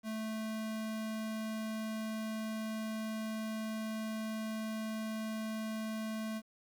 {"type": "tone", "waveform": "square", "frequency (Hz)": 219.2, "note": "A3", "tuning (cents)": -6, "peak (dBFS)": -37, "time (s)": [0.03, 6.42], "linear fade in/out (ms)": 50, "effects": ["11-bit"]}